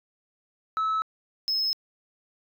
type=tone pair in turn; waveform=sine; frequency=1300 / 5178 Hz; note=E6 / E8; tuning=-24 / -32 cents; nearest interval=2 octaves; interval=2392 cents; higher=second; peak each=-21 dBFS; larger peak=neither; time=0.77-1.02 / 1.48-1.73 s; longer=neither; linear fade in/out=0 ms; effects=tanh soft clip ceiling -22 dBFS